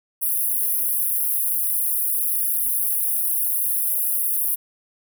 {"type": "high-pass noise", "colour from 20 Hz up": "pink", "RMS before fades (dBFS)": -22, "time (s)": [0.21, 4.56], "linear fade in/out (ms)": 20, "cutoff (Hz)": 10000, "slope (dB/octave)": 96, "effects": []}